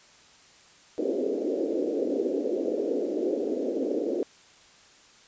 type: band-pass noise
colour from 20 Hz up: white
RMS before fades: -28 dBFS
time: 0.98-4.23 s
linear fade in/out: 0 ms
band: 260 to 520 Hz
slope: 48 dB/octave
effects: white hiss -55 dBFS RMS until 5.27 s + resampled to 16000 Hz